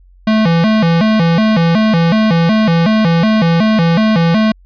square tone with vibrato, 190.9 Hz, G3, 46 cents flat, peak -9 dBFS, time 0.27-4.52 s, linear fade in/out 5 ms, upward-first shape square, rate 2.7 Hz, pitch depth 230 cents each way, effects added 45 Hz sine -41 dBFS peak until 4.65 s + resampled to 11025 Hz

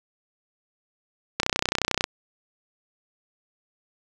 click train, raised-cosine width 0.2 ms, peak -4 dBFS, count 21, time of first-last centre 1.4-2.041 s, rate 31.2 Hz, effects none

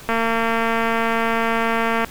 click train, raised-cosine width 0.5 ms, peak -6 dBFS, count 447, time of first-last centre 0.09-2.046 s, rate 228 Hz, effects pink hiss -40 dBFS RMS until 2.1 s

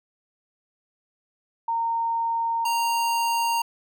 sine / square tone pair in turn, 920 / 929.1 Hz, A#5 / A#5, -23 / -6 cents, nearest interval unison, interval 17 cents, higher second, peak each -22 dBFS, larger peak neither, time 1.68-2.65 / 2.65-3.62 s, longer neither, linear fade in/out 5 ms, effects none

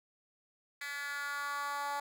10% pulse tone with high-pass filter sweep, 285.6 Hz, D4, 48 cents flat, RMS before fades -38 dBFS, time 0.81-2 s, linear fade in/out 5 ms, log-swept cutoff 2000 to 820 Hz, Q 3, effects none

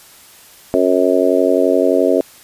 harmonic tone, 91.6 Hz, F#2, 17 cents flat, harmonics 3 / 4 / 5 / 6 / 7, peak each -17 / -17 / -17 / -17 / -17 dBFS, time 0.74-2.21 s, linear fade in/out 0 ms, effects white hiss -43 dBFS RMS until 2.43 s + resampled to 32000 Hz

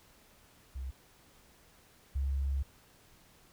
sine tone pair in turn, 65.41 / 68.42 Hz, C2 / C#2, 0 / -22 cents, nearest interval minor second, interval 78 cents, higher second, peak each -36 / -29 dBFS, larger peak second, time 0.75-0.91 / 2.15-2.63 s, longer second, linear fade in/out 10 ms, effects pink hiss -62 dBFS RMS until 3.52 s

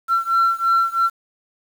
sine beating tone pair, 1353 / 1356 Hz, E6 / E6, +45 / +49 cents, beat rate 3 Hz, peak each -16 / -17 dBFS, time 0.08-1.1 s, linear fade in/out 50 ms, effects tanh soft clip ceiling -11 dBFS + 7-bit

